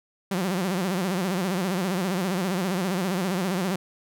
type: tone with vibrato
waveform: sawtooth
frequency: 185 Hz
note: F#3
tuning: in tune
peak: -20 dBFS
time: 0.31-3.76 s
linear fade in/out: 5 ms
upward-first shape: sine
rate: 15 Hz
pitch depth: 130 cents each way
effects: none